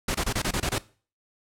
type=noise bursts; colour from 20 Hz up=pink; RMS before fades=-26 dBFS; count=8; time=0.08-0.783 s; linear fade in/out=5 ms; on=66 ms; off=25 ms; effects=noise-tail reverb RT60 0.4 s tail -20 dB re dry + low-pass 11000 Hz 12 dB/octave